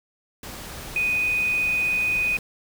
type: tone in noise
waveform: sine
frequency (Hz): 2489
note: D#7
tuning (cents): 0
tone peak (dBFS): -20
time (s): 0.96-2.37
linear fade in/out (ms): 2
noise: pink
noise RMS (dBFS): -37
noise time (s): 0.43-2.39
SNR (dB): +14
effects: none